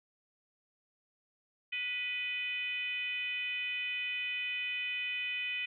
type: tone with frequency modulation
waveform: sine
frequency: 2489 Hz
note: D#7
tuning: in tune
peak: -33 dBFS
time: 1.72-5.66 s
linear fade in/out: 10 ms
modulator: 515 Hz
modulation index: 0.91
effects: none